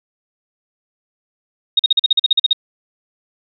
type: tone bursts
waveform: sine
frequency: 3729 Hz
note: A#7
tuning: in tune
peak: -8 dBFS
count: 12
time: 1.77-2.531 s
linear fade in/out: 5 ms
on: 24 ms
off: 43 ms
effects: none